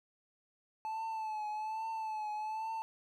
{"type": "tone with vibrato", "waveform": "triangle", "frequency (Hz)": 870, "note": "A5", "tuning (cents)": -20, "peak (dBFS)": -34, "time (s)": [0.85, 2.82], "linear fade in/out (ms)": 0, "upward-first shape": "triangle", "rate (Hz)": 1.2, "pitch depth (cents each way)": 56, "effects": []}